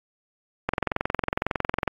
click train, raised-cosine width 0.5 ms, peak -8 dBFS, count 27, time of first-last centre 0.69-1.877 s, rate 21.9 Hz, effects AAC 32 kbps

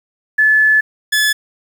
sine / sawtooth tone pair in turn, 1729 / 1721 Hz, A6 / A6, -31 / -39 cents, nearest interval unison, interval 8 cents, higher first, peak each -8 dBFS, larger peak neither, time 0.38-0.81 / 1.12-1.33 s, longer first, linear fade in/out 10 ms, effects 7-bit

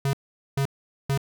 square tone bursts, 137.8 Hz, C#3, 10 cents flat, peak -22 dBFS, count 3, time 0.05-1.176 s, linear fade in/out 2 ms, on 82 ms, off 440 ms, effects none

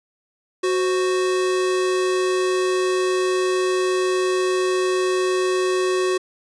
square tone pair together, 369.7 / 523.3 Hz, F#4 / C5, -1 / 0 cents, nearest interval tritone, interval 601 cents, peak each -19 / -31 dBFS, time 0.63-6.18 s, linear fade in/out 10 ms, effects resampled to 22050 Hz

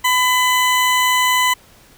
20% pulse tone, 1004 Hz, B5, 28 cents sharp, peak -8 dBFS, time 0.04-1.54 s, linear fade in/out 10 ms, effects pink hiss -48 dBFS RMS until 1.97 s

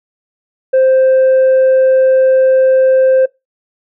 sine tone with tanh clipping, 523.3 Hz, C5, in tune, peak -7 dBFS, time 0.73-3.26 s, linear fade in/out 10 ms, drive 2 dB, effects noise-tail reverb RT60 0.2 s tail -22 dB re dry

